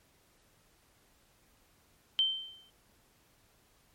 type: tone with exponential decay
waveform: sine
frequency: 3111 Hz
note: G7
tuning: 14 cents flat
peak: -22 dBFS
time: 2.19-2.7 s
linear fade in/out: 0 ms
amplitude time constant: 110 ms
effects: pink hiss -67 dBFS RMS until 3.94 s + MP3 64 kbps